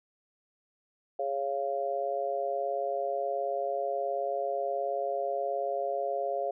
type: chord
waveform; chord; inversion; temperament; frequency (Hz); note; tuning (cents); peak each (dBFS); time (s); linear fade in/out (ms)
sine; Db major; second; just; 415.8 / 554.4 / 693; Ab4 / Db5 / F5; +2 / 0 / -14; -36 / -32 / -32; 1.19-6.51; 5
effects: none